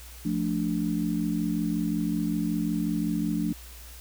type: chord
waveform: sine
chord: D minor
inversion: first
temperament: equal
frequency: 174.61 / 220 / 293.7 Hz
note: F3 / A3 / D4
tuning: 0 / 0 / 0 cents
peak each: -29 dBFS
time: 0.25-3.53 s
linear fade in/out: 5 ms
effects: added 60 Hz sine -44 dBFS peak until 4 s + white hiss -48 dBFS RMS until 4 s